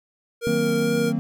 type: tone with vibrato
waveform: square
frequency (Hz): 468.6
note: A#4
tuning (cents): +9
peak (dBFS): -23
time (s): 0.41-1.13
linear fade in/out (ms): 50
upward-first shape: triangle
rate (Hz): 2.3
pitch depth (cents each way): 14
type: chord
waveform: triangle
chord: C half-diminished seventh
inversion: first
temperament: equal with one note detuned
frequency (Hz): 155.56 / 185 / 230.4 / 261.6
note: Eb3 / Gb3 / Bb3 / C4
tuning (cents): 0 / 0 / -20 / 0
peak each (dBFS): -26 / -27 / -22 / -27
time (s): 0.47-1.19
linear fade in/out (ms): 0
effects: none